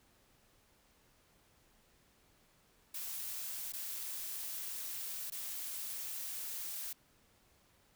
blue noise with dropouts, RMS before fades -42 dBFS, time 2.94-6.93 s, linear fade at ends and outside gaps 5 ms, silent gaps 3.723-3.734 / 5.302-5.32 s, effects pink hiss -69 dBFS RMS until 7.95 s

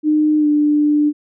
sine tone with pitch glide, 304.5 to 296.9 Hz, D#4 to D4, -37 to +19 cents, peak -11 dBFS, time 0.03-1.13 s, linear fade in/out 50 ms, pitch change -44 cents, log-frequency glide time 0.38-0.47 s, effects none

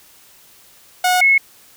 sawtooth / sine tone pair in turn, 729 / 2185 Hz, F#5 / C#7, -26 / -26 cents, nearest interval octave + perfect fifth, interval 1900 cents, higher second, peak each -9 dBFS, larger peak neither, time 1.04-1.21 / 1.21-1.38 s, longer neither, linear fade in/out 5 ms, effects white hiss -48 dBFS RMS until 1.76 s

